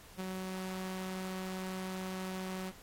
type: tone with ADSR envelope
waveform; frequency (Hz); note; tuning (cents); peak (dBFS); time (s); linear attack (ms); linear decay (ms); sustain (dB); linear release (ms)
sawtooth; 187.1; F#3; +20; -31; 0.17-2.72; 35; 6; -3; 38
effects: pink hiss -56 dBFS RMS until 2.82 s + AAC 48 kbps